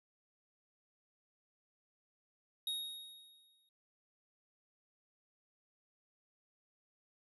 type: tone with exponential decay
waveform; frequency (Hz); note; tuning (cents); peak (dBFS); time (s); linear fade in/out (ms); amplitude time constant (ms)
square; 3751; A#7; +10; -35; 2.67-3.69; 2; 220
effects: resampled to 32000 Hz